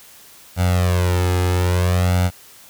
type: tone with flanger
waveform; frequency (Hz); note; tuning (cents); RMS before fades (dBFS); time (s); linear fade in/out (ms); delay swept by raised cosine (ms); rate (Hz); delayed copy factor
sawtooth; 90; F#2; -47; -17; 0.56-2.31; 50; 1.4 to 2.4; 0.6; +0.95
effects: white hiss -45 dBFS RMS until 2.69 s